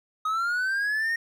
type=linear sweep; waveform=triangle; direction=up; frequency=1254 to 1864.7 Hz; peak=-22 dBFS; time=0.25-1.16 s; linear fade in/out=5 ms; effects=none